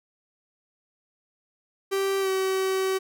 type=tone with pitch glide; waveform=45% pulse; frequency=390 to 380.9 Hz; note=G4 to G4; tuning=-9 to -50 cents; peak=-23 dBFS; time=1.91-2.99 s; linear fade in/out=20 ms; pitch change=-41 cents; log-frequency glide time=2.2-2.29 s; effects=none